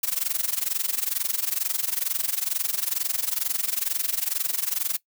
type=noise with amplitude modulation; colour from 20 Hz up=blue; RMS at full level=-23 dBFS; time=0.03-4.97 s; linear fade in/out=5 ms; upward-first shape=sine; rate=22.2 Hz; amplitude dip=90%; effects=noise-tail reverb RT60 0.1 s tail -20 dB re dry